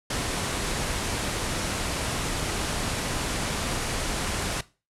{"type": "low-pass noise", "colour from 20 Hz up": "pink", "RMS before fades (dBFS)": -29, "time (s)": [0.1, 4.61], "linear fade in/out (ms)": 5, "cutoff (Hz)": 11000, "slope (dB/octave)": 48, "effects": ["noise-tail reverb RT60 0.3 s tail -18 dB re dry"]}